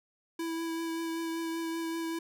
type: tone with vibrato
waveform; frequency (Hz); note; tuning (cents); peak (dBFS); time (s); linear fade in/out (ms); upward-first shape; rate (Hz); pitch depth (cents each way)
square; 329.6; E4; 0; -33; 0.39-2.19; 5; triangle; 5.2; 16
effects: none